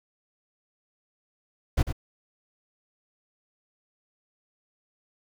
brown noise with echo, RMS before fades -21 dBFS, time 1.77-1.83 s, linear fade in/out 10 ms, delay 97 ms, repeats 1, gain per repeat -9 dB, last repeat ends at 1.927 s, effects none

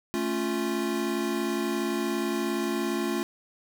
square chord, A augmented, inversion none, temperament equal, 220 / 277.2 / 349.2 Hz, A3 / C#4 / E#4, 0 / 0 / 0 cents, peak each -32 / -33 / -30 dBFS, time 0.14-3.23 s, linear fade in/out 0 ms, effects none

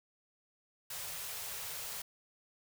white band-stop noise, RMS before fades -42 dBFS, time 0.9-2.02 s, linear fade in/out 5 ms, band 180 to 410 Hz, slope 48 dB/octave, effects none

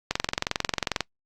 click train, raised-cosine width 0.2 ms, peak -6 dBFS, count 21, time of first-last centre 0.11-1.007 s, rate 22.3 Hz, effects noise-tail reverb RT60 0.1 s tail -24 dB re dry + Opus 48 kbps

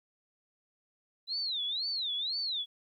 sine tone with vibrato, 3913 Hz, B7, 17 cents flat, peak -31 dBFS, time 1.27-2.66 s, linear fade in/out 50 ms, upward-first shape sine, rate 2 Hz, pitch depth 260 cents each way, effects 12-bit

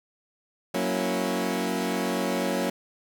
20% pulse chord, F# dominant seventh, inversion none, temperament equal, 185 / 233.1 / 277.2 / 329.6 Hz, F#3 / A#3 / C#4 / E4, 0 / 0 / 0 / 0 cents, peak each -25 / -25 / -26 / -29 dBFS, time 0.74-2.7 s, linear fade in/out 5 ms, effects none

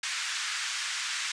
pink band-pass noise, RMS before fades -33 dBFS, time 0.03-1.32 s, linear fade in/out 5 ms, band 1400 to 7900 Hz, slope 24 dB/octave, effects resampled to 22050 Hz

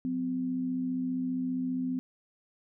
sine tone pair together, 181.1 / 256.1 Hz, F#3 / C4, -37 / -37 cents, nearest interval tritone, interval 600 cents, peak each -38 / -29 dBFS, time 0.05-1.99 s, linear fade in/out 0 ms, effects none

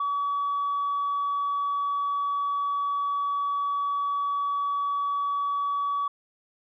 sine tone, 1138 Hz, C#6, 45 cents sharp, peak -23 dBFS, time 0-6.08 s, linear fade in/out 5 ms, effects tanh soft clip ceiling -21 dBFS

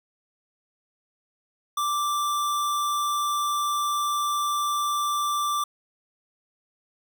square tone, 1174.7 Hz, D6, in tune, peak -24 dBFS, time 1.77-5.64 s, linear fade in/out 5 ms, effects none

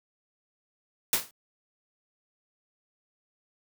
white noise with exponential decay, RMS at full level -20 dBFS, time 1.13-1.31 s, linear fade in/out 2 ms, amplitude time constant 38 ms, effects high-pass 80 Hz 12 dB/octave

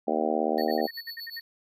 harmonic tone, 77.78 Hz, D#2, in tune, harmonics 3 / 4 / 5 / 6 / 7 / 8 / 9 / 10, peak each -32 / -32 / -32 / -32 / -32 / -32 / -32 / -32 dBFS, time 0.07-0.87 s, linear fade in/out 10 ms
square tone with tremolo, 4435 Hz, C#8, in tune, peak -36 dBFS, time 0.58-1.41 s, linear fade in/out 0 ms, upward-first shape sine, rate 8.1 Hz, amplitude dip 80%
sine tone bursts, 1845 Hz, A#6, 18 cents flat, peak -35 dBFS, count 9, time 0.58-1.399 s, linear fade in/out 5 ms, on 35 ms, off 63 ms
effects none

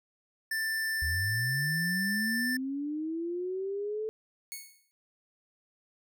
square tone, 1774 Hz, A6, 14 cents sharp, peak -30 dBFS, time 0.51-2.57 s, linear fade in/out 5 ms
sine linear sweep, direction up, 72 to 440 Hz, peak -31 dBFS, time 1.02-4.09 s, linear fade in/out 0 ms
5% pulse tone with exponential decay, 2208 Hz, C#7, 7 cents flat, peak -26 dBFS, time 4.52-4.91 s, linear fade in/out 0 ms, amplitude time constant 83 ms
effects none

